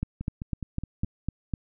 two click trains, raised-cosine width 5 ms, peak -21 / -15 dBFS, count 5 / 7, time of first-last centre 0.21-1.045 / 0.03-1.538 s, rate 4.79 / 3.98 Hz, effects none

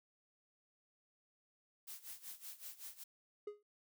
blue noise with tremolo, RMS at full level -48 dBFS, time 1.87-3.04 s, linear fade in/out 10 ms, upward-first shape sine, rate 5.3 Hz, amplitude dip 85%
triangle tone with exponential decay, 415.3 Hz, G#4, in tune, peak -37 dBFS, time 3.47-3.63 s, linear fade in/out 5 ms, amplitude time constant 33 ms
effects none

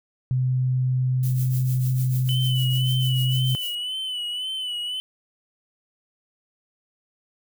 sine tone with pitch glide, 128 to 128.89 Hz, C3 to C3, -38 to -26 cents, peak -19 dBFS, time 0.31-3.55 s, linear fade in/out 0 ms, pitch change +12 cents, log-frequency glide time 2.28-3.39 s
violet noise with tremolo, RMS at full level -34 dBFS, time 1.23-3.75 s, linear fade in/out 2 ms, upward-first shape triangle, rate 6.7 Hz, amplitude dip 75%
triangle tone with vibrato, 2993 Hz, F#7, 19 cents sharp, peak -25 dBFS, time 2.29-5 s, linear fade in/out 0 ms, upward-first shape sine, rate 1.9 Hz, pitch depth 55 cents each way
effects none

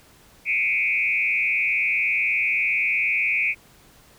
sine tone with frequency modulation, 2349 Hz, D7, in tune, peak -19 dBFS, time 0.45-3.55 s, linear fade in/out 50 ms, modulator 121 Hz, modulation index 1.6, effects pink hiss -53 dBFS RMS until 4.18 s

